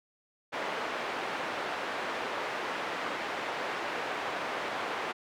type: band-pass noise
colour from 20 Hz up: pink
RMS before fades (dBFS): -35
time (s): 0.52-5.13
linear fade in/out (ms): 20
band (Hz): 470 to 2300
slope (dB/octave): 12
effects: none